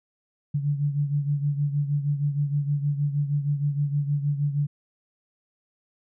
sine beating tone pair, 143.3 / 149.7 Hz, D3 / D3, -42 / +33 cents, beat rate 6.4 Hz, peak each -23 / -29 dBFS, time 0.54-4.67 s, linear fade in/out 10 ms, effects none

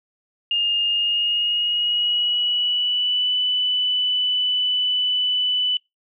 sine tone with pitch glide, 2828 to 2988 Hz, F7 to F#7, +21 to +16 cents, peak -18 dBFS, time 0.51-5.77 s, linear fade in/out 2 ms, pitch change +95 cents, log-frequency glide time 0.86-3.35 s, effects noise-tail reverb RT60 0.2 s tail -26 dB re dry

